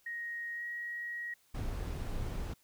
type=tone with pitch glide; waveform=sine; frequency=1876 to 1897.8 Hz; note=A#6 to A#6; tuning=+11 to +31 cents; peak=-37 dBFS; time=0.06-1.34 s; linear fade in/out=5 ms; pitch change=+20 cents; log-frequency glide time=0.54-0.63 s
type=noise; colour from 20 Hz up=brown; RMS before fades=-37 dBFS; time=1.54-2.54 s; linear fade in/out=10 ms
effects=white hiss -69 dBFS RMS until 2.63 s